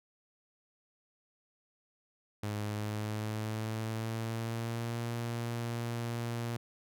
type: tone with pitch glide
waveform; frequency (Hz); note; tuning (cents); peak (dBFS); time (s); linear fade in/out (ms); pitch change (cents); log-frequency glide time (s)
sawtooth; 104.7 to 117.52; G#2 to A#2; +15 to +14; -30; 2.43-6.57; 5; +199; 2.64-5
effects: none